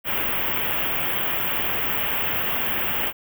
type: band-stop noise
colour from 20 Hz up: white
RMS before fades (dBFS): -24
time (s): 0.04-3.13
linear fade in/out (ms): 50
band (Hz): 3300 to 14000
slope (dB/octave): 96
effects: none